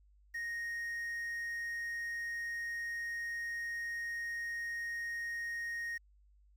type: tone with quantisation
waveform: triangle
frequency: 1864.7 Hz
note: A#6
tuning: in tune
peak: -35 dBFS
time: 0.34-5.98 s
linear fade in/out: 10 ms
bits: 10
effects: added 50 Hz sine -62 dBFS peak until 6.56 s